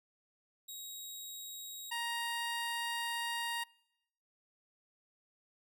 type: tone pair in turn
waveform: 15% pulse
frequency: 3804 / 937.4 Hz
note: A#7 / A#5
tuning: +34 / +9 cents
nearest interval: 2 octaves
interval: 2425 cents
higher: first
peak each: -37 / -29 dBFS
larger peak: second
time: 0.68-1.91 / 1.91-3.64 s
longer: second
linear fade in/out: 10 ms
effects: noise-tail reverb RT60 0.9 s tail -26 dB re dry